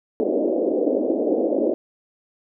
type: band-pass noise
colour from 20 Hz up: pink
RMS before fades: -21 dBFS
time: 0.2-1.74 s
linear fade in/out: 0 ms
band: 260 to 600 Hz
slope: 48 dB/octave
effects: none